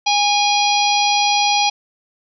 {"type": "harmonic tone", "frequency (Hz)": 820, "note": "G#5", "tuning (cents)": -22, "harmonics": [1, 3, 4, 5, 6, 7], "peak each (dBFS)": [-16, -21, -22, -23, -24, -24], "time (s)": [0.06, 1.7], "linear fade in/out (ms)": 10, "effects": []}